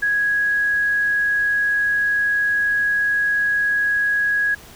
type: tone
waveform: sine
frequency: 1661.2 Hz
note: G#6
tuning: in tune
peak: -16 dBFS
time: 0.02-4.55 s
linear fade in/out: 10 ms
effects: pink hiss -43 dBFS RMS until 4.75 s